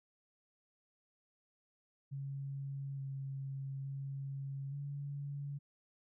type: tone with pitch steps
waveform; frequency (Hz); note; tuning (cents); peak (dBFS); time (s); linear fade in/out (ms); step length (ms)
sine; 138.1 / 136.2 / 137.4 / 142; C#3 / C#3 / C#3 / C#3; -6 / -30 / -15 / +42; -39; 2.11-5.59; 20; 870
effects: none